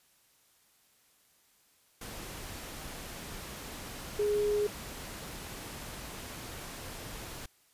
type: tone in noise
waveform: sine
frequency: 415.3 Hz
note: G#4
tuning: in tune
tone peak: -26 dBFS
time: 4.19-4.67 s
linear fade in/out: 5 ms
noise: pink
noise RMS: -43 dBFS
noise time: 2.01-7.46 s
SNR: +14 dB
effects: white hiss -67 dBFS RMS until 7.73 s + resampled to 32000 Hz